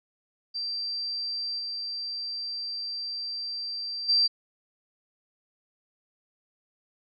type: tone with level steps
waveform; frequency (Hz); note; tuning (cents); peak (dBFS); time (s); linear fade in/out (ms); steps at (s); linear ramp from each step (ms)
sine; 4699; D8; 0; -29 / -31 / -19; 0.54-4.28; 20; 1.58 / 4.08; 20
effects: none